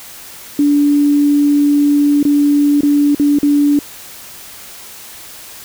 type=tone with dropouts; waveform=sine; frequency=289.5 Hz; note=D4; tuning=25 cents flat; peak=-8 dBFS; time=0.59-3.79 s; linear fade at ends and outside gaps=2 ms; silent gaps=2.229-2.251 / 2.808-2.832 / 3.148-3.197 / 3.387-3.43 s; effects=white hiss -34 dBFS RMS until 5.64 s